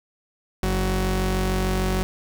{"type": "tone pair together", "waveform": "sawtooth", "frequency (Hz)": [46.67, 186.7], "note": ["F#1", "F#3"], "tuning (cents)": [16, 16], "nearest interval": "2 octaves", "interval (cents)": 2400, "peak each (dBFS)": -19, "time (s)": [0.63, 2.03], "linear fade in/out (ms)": 0, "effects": ["8-bit"]}